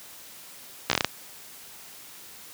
slowing click train, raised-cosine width 0.2 ms, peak -3 dBFS, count 7, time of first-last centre 0.9-1.046 s, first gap 14 ms, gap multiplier 1.22, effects white hiss -46 dBFS RMS until 2.53 s + high-pass 80 Hz 12 dB/octave

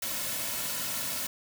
white noise with comb filter, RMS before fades -33 dBFS, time 0.02-1.27 s, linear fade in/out 5 ms, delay 2.5 ms, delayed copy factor -0.55, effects none

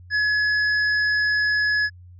sine tone with hard clipping, 1695 Hz, G#6, 35 cents sharp, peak -20 dBFS, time 0.1-1.9 s, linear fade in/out 50 ms, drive 11 dB, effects added 89 Hz sine -42 dBFS peak until 2.19 s + resampled to 16000 Hz

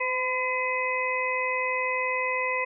harmonic tone with a mistuned harmonic, 507 Hz, B4, 45 cents sharp, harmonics 1 / 2 / 4 / 5, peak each -31 / -30 / -29 / -31 dBFS, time 0-2.65 s, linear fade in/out 10 ms, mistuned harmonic 1, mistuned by +17 cents, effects none

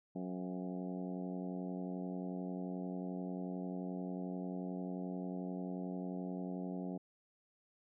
harmonic tone with a mistuned harmonic, 91.3 Hz, F#2, 23 cents flat, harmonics 2 / 3 / 4 / 5 / 6 / 7 / 8 / 9, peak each -41 / -44 / -49 / -52 / -54 / -52 / -56 / -59 dBFS, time 0.15-6.98 s, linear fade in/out 10 ms, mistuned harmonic 7, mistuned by +40 cents, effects none

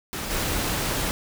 pink noise with level steps, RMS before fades -31 / -26 dBFS, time 0.13-1.11 s, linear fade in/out 0 ms, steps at 0.3 s, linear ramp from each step 10 ms, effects none

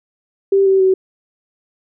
sine tone with pitch steps, 392 / 384.8 / 377.8 Hz, G4 / G4 / F#4, 0 / -32 / +36 cents, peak -9 dBFS, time 0.52-0.94 s, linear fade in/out 5 ms, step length 140 ms, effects none

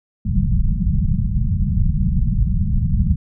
pink low-pass noise, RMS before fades -17 dBFS, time 0.25-3.16 s, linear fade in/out 5 ms, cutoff 210 Hz, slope 96 dB/octave, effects none

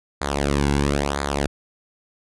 sawtooth tone with flanger, 71 Hz, C#2, 42 cents sharp, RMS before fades -22 dBFS, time 0.21-1.47 s, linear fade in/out 5 ms, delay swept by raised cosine 0.35 to 1.65 ms, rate 1 Hz, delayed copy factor -0.8, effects resampled to 24000 Hz

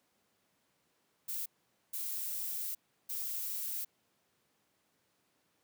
violet noise bursts at uneven times, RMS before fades -38 dBFS, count 3, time 1.28-1.46 / 1.93-2.75 / 3.09-3.85 s, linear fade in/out 10 ms, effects pink hiss -75 dBFS RMS until 5.63 s + high-pass 150 Hz 12 dB/octave

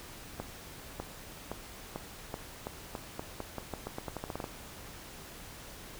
accelerating click train, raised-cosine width 1 ms, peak -22 dBFS, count 20, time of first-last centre 0.4-4.442 s, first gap 600 ms, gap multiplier 0.86, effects pink hiss -48 dBFS RMS until 5.99 s

